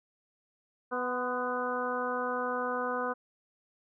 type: harmonic tone with a mistuned harmonic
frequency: 248.3 Hz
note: B3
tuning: 9 cents sharp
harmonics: 1 / 2 / 3 / 4 / 5 / 6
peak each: -39 / -34 / -39 / -37 / -36 / -38 dBFS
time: 0.91-3.14 s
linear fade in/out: 20 ms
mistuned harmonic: 4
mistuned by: +35 cents
effects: none